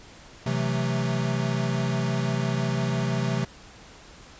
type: chord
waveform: square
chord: F# half-diminished seventh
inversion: second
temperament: equal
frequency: 130.81 / 164.81 / 185 / 220 Hz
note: C3 / E3 / F#3 / A3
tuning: 0 / 0 / 0 / 0 cents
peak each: -27 / -31 / -33 / -32 dBFS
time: 0.46-3.45 s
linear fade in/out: 5 ms
effects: pink hiss -48 dBFS RMS until 4.39 s + resampled to 16000 Hz